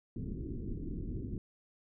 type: low-pass noise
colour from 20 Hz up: pink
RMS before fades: -39 dBFS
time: 0.16-1.38 s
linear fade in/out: 2 ms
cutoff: 380 Hz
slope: 48 dB/octave
effects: none